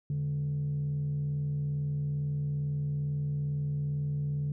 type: tone with frequency modulation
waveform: sine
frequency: 144.9 Hz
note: D3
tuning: 23 cents flat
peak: -27 dBFS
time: 0.1-4.52 s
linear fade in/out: 2 ms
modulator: 62.3 Hz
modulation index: 0.25
effects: tanh soft clip ceiling -26 dBFS